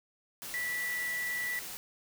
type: tone in noise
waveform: sine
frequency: 1960 Hz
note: B6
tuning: 14 cents flat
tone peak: -32 dBFS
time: 0.54-1.59 s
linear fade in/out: 0 ms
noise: white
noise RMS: -42 dBFS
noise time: 0.42-1.77 s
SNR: +7 dB
effects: none